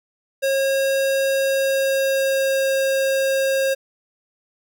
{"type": "tone with pitch glide", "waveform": "square", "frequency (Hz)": [542, 538.3], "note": ["C#5", "C5"], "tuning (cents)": [-39, 49], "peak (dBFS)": -18, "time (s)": [0.42, 3.75], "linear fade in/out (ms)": 20, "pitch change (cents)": -12, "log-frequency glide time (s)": [1.34, 2.7], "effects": []}